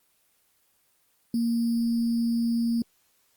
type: tone with sample-and-hold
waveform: sine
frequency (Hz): 232.7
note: A#3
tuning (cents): -3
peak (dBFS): -22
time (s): 1.34-2.82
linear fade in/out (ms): 2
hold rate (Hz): 4900
effects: white hiss -67 dBFS RMS until 3.36 s + Opus 24 kbps